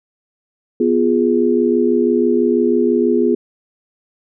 sine chord, F diminished, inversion second, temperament equal, 246.9 / 349.2 / 415.3 Hz, Cb4 / F4 / Ab4, 0 / 0 / 0 cents, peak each -16 dBFS, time 0.8-3.35 s, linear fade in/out 5 ms, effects none

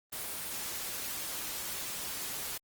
white noise, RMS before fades -38 dBFS, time 0.12-2.58 s, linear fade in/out 10 ms, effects Opus 24 kbps

